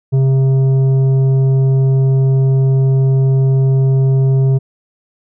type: tone with tanh clipping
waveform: sine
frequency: 133.8 Hz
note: C3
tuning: 39 cents sharp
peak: -10 dBFS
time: 0.12-4.59 s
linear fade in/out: 20 ms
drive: 8 dB
effects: none